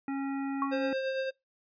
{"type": "harmonic tone", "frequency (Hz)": 274.2, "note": "C#4", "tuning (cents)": -19, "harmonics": [1, 3, 5, 7, 9], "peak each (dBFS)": [-31, -41, -45, -48, -50], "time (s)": [0.08, 0.93], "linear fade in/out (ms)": 2}
{"type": "tone with exponential decay", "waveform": "sine", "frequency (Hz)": 1108.7, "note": "C#6", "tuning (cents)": 0, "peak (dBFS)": -24, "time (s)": [0.62, 0.78], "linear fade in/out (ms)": 1, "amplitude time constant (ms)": 34}
{"type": "tone with tremolo", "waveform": "square", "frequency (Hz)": 530, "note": "C5", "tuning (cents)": 22, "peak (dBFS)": -29, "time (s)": [0.71, 1.31], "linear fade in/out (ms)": 20, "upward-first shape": "triangle", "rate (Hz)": 8.8, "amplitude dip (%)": 40}
{"effects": ["noise-tail reverb RT60 0.2 s tail -25 dB re dry", "resampled to 11025 Hz"]}